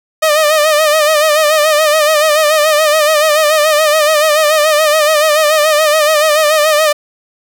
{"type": "tone with vibrato", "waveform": "sawtooth", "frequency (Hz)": 612, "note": "D#5", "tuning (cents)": -29, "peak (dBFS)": -4, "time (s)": [0.22, 6.93], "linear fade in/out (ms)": 10, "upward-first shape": "sine", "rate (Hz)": 7, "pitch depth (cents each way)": 70, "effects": []}